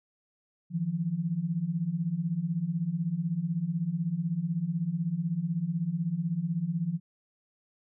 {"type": "beating tone pair", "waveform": "sine", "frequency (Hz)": [157.3, 173.3], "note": ["D#3", "F3"], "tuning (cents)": [19, -13], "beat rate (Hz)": 16, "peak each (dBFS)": [-32, -29], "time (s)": [0.7, 7], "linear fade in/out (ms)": 50, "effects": []}